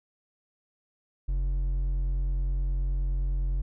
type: tone with hard clipping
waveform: triangle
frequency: 45.14 Hz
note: F#1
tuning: 42 cents flat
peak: -26 dBFS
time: 1.28-3.62 s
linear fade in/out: 10 ms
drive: 8 dB
effects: none